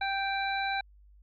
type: harmonic tone with a mistuned harmonic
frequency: 784 Hz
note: G5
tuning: in tune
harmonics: 1 / 2 / 3 / 5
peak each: -31 / -34 / -36 / -38 dBFS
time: 0.01-0.81 s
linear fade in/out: 5 ms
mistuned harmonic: 5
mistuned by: +18 cents
effects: added 50 Hz sine -54 dBFS peak until 1.22 s